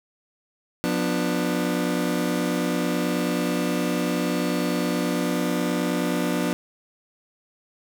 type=chord; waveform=30% pulse; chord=B diminished; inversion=second; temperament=just; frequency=177.8 / 246.9 / 296.3 Hz; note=F3 / B3 / D4; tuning=+31 / 0 / +15 cents; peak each=-24 dBFS; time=0.84-6.53 s; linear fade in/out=0 ms; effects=none